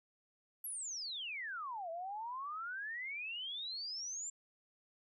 sine exponential two-way sweep, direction down then up, 11860 to 647 to 7440 Hz, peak -40 dBFS, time 0.64-4.3 s, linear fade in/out 5 ms, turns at 1.9 s, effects none

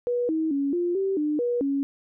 sine tone with pitch steps, 485.9 / 318.5 / 279.5 / 349.9 / 387.6 / 300.3 / 483 / 277.8 Hz, B4 / D#4 / C#4 / F4 / G4 / D4 / B4 / C#4, -28 / +41 / +14 / +3 / -20 / +39 / -39 / +4 cents, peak -22 dBFS, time 0.07-1.83 s, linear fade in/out 0 ms, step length 220 ms, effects none

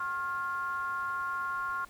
triangle ring-modulated tone, 161.5 Hz, E3, 35 cents flat, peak -26 dBFS, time 0-1.85 s, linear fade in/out 5 ms, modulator 1240 Hz, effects pink hiss -57 dBFS RMS until 1.89 s

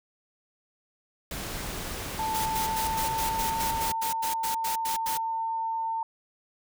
pink noise, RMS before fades -35 dBFS, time 1.31-3.92 s, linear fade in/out 2 ms
sine tone with pitch glide, 883 to 902.1 Hz, A5 to A5, +6 to +43 cents, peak -27 dBFS, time 2.19-6.03 s, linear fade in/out 2 ms, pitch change +37 cents, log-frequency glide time 2.31-3.66 s
white noise bursts, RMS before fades -33 dBFS, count 14, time 2.34-5.177 s, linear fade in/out 10 ms, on 120 ms, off 89 ms
effects none

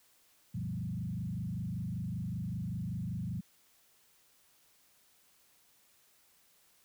sine tone with frequency modulation, 146.83 Hz, D3, in tune, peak -34 dBFS, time 0.54-3.41 s, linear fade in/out 10 ms, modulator 25.2 Hz, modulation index 2.1, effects white hiss -67 dBFS RMS until 6.84 s

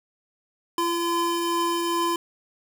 square tone pair together, 341.3 / 1021.5 Hz, F4 / C6, -40 / -42 cents, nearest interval octave + perfect fifth, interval 1898 cents, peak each -26 dBFS, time 0.78-2.16 s, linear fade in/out 2 ms, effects none

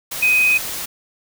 sine tone in noise, 2508 Hz, D#7, 13 cents sharp, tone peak -12 dBFS, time 0.22-0.58 s, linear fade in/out 10 ms, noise white, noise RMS -27 dBFS, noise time 0.11-0.86 s, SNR +12 dB, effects none

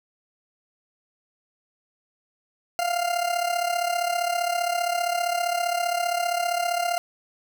40% pulse tone with amplitude modulation, 698.5 Hz, F5, in tune, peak -19 dBFS, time 2.79-6.98 s, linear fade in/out 0 ms, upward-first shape sine, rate 35.2 Hz, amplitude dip 70%, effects 10-bit

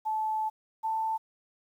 sine tone pair in turn, 870 / 885.7 Hz, A5 / A5, -20 / +11 cents, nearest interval unison, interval 31 cents, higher second, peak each -27 dBFS, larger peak neither, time 0.05-0.5 / 0.83-1.18 s, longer first, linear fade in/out 20 ms, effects 10-bit

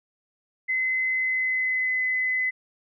sine tone with pitch glide, 2044 to 2023 Hz, C7 to B6, -41 to +41 cents, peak -22 dBFS, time 0.68-2.51 s, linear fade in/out 20 ms, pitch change -18 cents, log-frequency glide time 1.11-2.06 s, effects none

